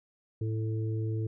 harmonic tone, 110 Hz, A2, in tune, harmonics 1 / 3 / 4, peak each -29 / -39 / -41 dBFS, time 0.41-1.27 s, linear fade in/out 5 ms, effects none

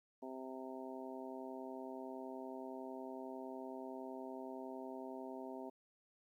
harmonic tone, 130.81 Hz, C3, in tune, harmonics 2 / 3 / 4 / 5 / 6 / 7, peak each -49 / -50 / -55 / -51 / -58 / -54 dBFS, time 0.22-5.7 s, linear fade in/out 10 ms, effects 13-bit

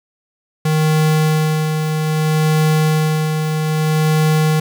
square tone with tremolo, 155.56 Hz, D#3, in tune, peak -12 dBFS, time 0.65-4.6 s, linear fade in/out 5 ms, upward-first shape sine, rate 0.62 Hz, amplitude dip 45%, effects 7-bit

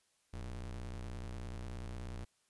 square ring-modulated tone, 61.74 Hz, B1, in tune, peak -39 dBFS, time 0.33-2.25 s, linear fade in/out 10 ms, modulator 28.3 Hz, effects white hiss -75 dBFS RMS until 2.49 s + resampled to 24000 Hz

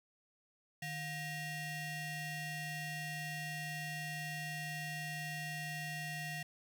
30% pulse ring-modulated tone, 866 Hz, A5, 28 cents flat, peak -34 dBFS, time 0.82-6.43 s, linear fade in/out 5 ms, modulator 1020 Hz, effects none

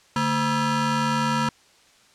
25% pulse ring-modulated tone, 370 Hz, F#4, in tune, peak -14 dBFS, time 0.16-1.49 s, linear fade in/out 2 ms, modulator 595 Hz, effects white hiss -56 dBFS RMS until 2.14 s + low-pass 7000 Hz 12 dB/octave

